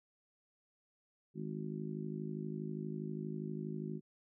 harmonic tone, 52.4 Hz, G#1, 16 cents sharp, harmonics 3 / 4 / 5 / 6 / 7, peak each -42 / -43 / -49 / -50 / -46 dBFS, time 1.34-4.01 s, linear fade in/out 50 ms, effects none

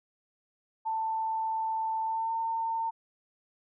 sine tone with pitch glide, 888 to 905.6 Hz, A5 to A5, +16 to +50 cents, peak -28 dBFS, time 0.85-2.91 s, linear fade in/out 20 ms, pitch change +34 cents, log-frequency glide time 2.04-2.32 s, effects none

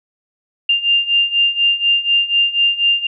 sine beating tone pair, 2794 / 2798.1 Hz, F7 / F7, 0 / +3 cents, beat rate 4.1 Hz, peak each -17 / -14 dBFS, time 0.69-3.07 s, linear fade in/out 5 ms, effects none

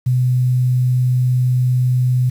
sine tone with quantisation, 125.9 Hz, B2, 34 cents sharp, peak -12 dBFS, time 0.06-2.3 s, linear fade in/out 10 ms, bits 7, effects none

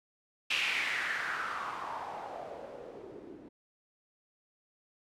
blue noise with low-pass filter sweep, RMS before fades -37 dBFS, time 0.5-3.49 s, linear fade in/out 10 ms, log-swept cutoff 2800 to 300 Hz, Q 4, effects none

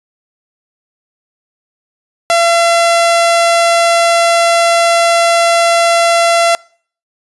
sawtooth tone, 679 Hz, F5, 49 cents flat, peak -4 dBFS, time 2.3-6.55 s, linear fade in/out 0 ms, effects noise-tail reverb RT60 0.5 s tail -25 dB re dry + resampled to 24000 Hz

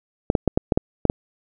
clicks, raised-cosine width 2 ms, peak -3 dBFS, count 8, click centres 0.301 / 0.352 / 0.477 / 0.575 / 0.722 / 0.775 / 1.053 / 1.099 s, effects none

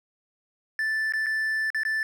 triangle tone with dropouts, 1760 Hz, A6, in tune, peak -22 dBFS, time 0.79-2.03 s, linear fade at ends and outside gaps 1 ms, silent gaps 1.123-1.136 / 1.261-1.266 / 1.703-1.746 / 1.834-1.851 s, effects none

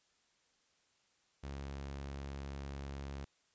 sawtooth tone, 69.3 Hz, C#2, in tune, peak -38 dBFS, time 1.43-3.25 s, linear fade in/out 10 ms, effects white hiss -74 dBFS RMS until 3.54 s + resampled to 16000 Hz

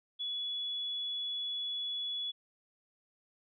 sine tone, 3400 Hz, G#7, 40 cents sharp, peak -34 dBFS, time 0.19-2.32 s, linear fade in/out 20 ms, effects none

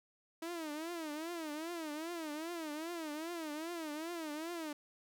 sawtooth tone with vibrato, 320.5 Hz, E4, 49 cents flat, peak -36 dBFS, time 0.42-4.73 s, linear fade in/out 5 ms, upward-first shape triangle, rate 2.5 Hz, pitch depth 170 cents each way, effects none

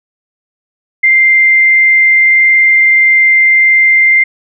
sine tone with frequency modulation, 2093 Hz, C7, in tune, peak -4 dBFS, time 1.03-4.24 s, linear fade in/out 10 ms, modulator 21.6 Hz, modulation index 0.37, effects none

